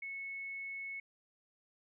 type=tone; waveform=sine; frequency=2200 Hz; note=C#7; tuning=14 cents flat; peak=-40 dBFS; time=0.02-1 s; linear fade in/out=5 ms; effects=none